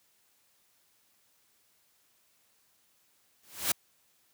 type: noise with exponential growth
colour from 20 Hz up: white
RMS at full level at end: -24 dBFS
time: 3.43-3.72 s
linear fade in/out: 5 ms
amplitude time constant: 61 ms
effects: white hiss -69 dBFS RMS until 4.33 s + high-pass 60 Hz 12 dB/octave

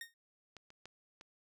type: tone with exponential decay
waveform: sawtooth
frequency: 1848 Hz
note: A#6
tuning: 16 cents flat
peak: -37 dBFS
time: 0.01-0.14 s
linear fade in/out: 2 ms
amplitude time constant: 27 ms
type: clicks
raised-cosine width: 0.2 ms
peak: -33 / -41 / -33 / -35 dBFS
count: 4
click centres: 0.567 / 0.704 / 0.856 / 1.211 s
effects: none

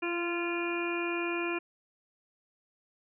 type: harmonic tone with a mistuned harmonic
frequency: 345.8 Hz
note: F4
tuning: 17 cents flat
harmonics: 1 / 2 / 3 / 4 / 5 / 7 / 8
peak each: -32 / -42 / -40 / -41 / -43 / -36 / -43 dBFS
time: 0.02-1.59 s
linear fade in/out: 10 ms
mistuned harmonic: 1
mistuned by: -17 cents
effects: none

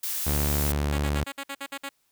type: noise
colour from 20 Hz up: blue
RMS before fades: -30 dBFS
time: 0.03-0.72 s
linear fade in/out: 5 ms
type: tone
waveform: sawtooth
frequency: 72.8 Hz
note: D2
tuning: 15 cents flat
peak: -20 dBFS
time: 0.26-1.24 s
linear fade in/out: 10 ms
type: tone bursts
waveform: 5% pulse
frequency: 277.2 Hz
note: C#4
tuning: in tune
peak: -21 dBFS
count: 9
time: 0.92-1.893 s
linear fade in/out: 10 ms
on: 61 ms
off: 53 ms
effects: white hiss -70 dBFS RMS until 2.11 s

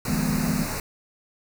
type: band-stop noise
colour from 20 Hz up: pink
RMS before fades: -30 dBFS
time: 0.05-0.8 s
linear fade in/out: 2 ms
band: 2700 to 3900 Hz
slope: 96 dB/octave
type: chord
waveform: sine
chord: F half-diminished seventh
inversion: third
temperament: equal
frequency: 155.56 / 174.61 / 207.7 / 246.9 Hz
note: Eb3 / F3 / Ab3 / Cb4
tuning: 0 / 0 / 0 / 0 cents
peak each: -29 / -29 / -27 / -28 dBFS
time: 0.08-0.64 s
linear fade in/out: 5 ms
effects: none

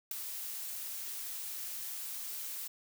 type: noise with ADSR envelope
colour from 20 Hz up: blue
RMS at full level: -33 dBFS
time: 0.11-2.68 s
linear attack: 4 ms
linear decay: 7 ms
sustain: -8 dB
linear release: 11 ms
effects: none

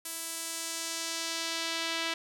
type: tone with band-pass filter sweep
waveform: sawtooth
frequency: 329.6 Hz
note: E4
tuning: in tune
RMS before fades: -35 dBFS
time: 0.05-2.14 s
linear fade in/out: 5 ms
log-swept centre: 11000 to 3200 Hz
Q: 1.1
effects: none

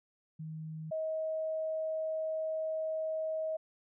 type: tone pair in turn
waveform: sine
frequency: 157.7 / 633.9 Hz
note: D#3 / D#5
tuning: +24 / +32 cents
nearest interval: 2 octaves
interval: 2408 cents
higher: second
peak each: -39 / -32 dBFS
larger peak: second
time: 0.39-0.91 / 0.91-3.57 s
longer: second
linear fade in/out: 10 ms
effects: none

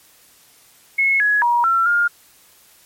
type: tone with pitch steps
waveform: sine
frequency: 2181 / 1679 / 954 / 1351 / 1413 Hz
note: C#7 / G#6 / A#5 / E6 / F6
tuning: -29 / +18 / +40 / +42 / +20 cents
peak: -13 dBFS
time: 0.98-2.08 s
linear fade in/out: 10 ms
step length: 220 ms
effects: white hiss -51 dBFS RMS until 2.85 s + MP3 64 kbps

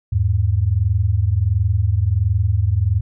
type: tone pair together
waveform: sine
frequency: 82.41 / 103.83 Hz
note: E2 / G#2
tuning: 0 / 0 cents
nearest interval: major third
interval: 400 cents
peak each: -18 / -16 dBFS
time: 0.12-3.01 s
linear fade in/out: 10 ms
effects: none

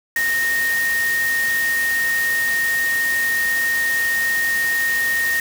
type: tone in noise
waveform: sine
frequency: 1851 Hz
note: A#6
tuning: 13 cents flat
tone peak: -17 dBFS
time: 0.16-5.4 s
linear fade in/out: 2 ms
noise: white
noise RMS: -28 dBFS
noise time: 0.16-5.4 s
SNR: +8 dB
effects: none

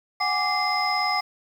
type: tone cluster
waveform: sine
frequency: 739 / 816 / 1169 / 2077 / 5100 Hz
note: F#5 / G#5 / D6 / C7 / D#8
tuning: -2 / -31 / -8 / -13 / +42 cents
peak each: -27 dBFS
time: 0.2-1.21 s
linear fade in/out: 10 ms
effects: tanh soft clip ceiling -13 dBFS + 8-bit

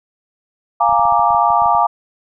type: chord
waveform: sine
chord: Bb dominant seventh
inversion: second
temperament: equal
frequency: 698.5 / 830.6 / 932.3 / 1174.7 Hz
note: F5 / Ab5 / Bb5 / D6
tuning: 0 / 0 / 0 / 0 cents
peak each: -16 dBFS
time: 0.8-1.87 s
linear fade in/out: 10 ms
type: clicks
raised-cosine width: 5 ms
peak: -25 dBFS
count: 12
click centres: 0.893 / 0.926 / 0.995 / 1.054 / 1.124 / 1.195 / 1.306 / 1.347 / 1.504 / 1.621 / 1.659 / 1.75 s
effects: none

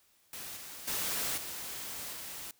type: noise with level steps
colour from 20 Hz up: white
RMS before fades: -43 / -46 / -34 / -41 / -43 dBFS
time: 0.33-2.51 s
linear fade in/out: 2 ms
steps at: 0.56 / 0.87 / 1.37 / 2.12 s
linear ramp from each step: 10 ms
effects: white hiss -68 dBFS RMS until 2.59 s

